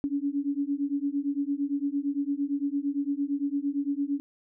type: beating tone pair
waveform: sine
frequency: 278.7 / 287.5 Hz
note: C#4 / D4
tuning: +9 / -37 cents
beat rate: 8.8 Hz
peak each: -29 dBFS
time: 0.04-4.2 s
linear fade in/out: 0 ms
effects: none